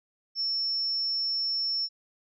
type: tone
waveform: sine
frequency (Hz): 5400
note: E8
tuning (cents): +41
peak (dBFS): -26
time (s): 0.35-1.89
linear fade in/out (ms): 50
effects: none